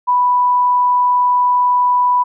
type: tone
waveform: sine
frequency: 987.8 Hz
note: B5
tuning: in tune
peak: -10 dBFS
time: 0.07-2.24 s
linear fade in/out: 20 ms
effects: none